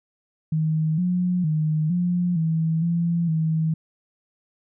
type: tone with pitch steps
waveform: sine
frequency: 157.3 / 179.6 / 155 / 176.9 / 161.4 / 169.7 / 159.5 Hz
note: D#3 / F3 / D#3 / F3 / E3 / F3 / D#3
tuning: +19 / +49 / -6 / +23 / -36 / -49 / +43 cents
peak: -19 dBFS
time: 0.52-3.74 s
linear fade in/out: 5 ms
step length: 460 ms
effects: none